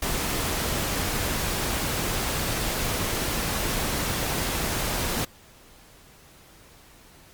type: noise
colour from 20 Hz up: pink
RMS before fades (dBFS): -27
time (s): 0.02-5.25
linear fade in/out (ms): 5
effects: pink hiss -52 dBFS RMS until 7.33 s + Opus 48 kbps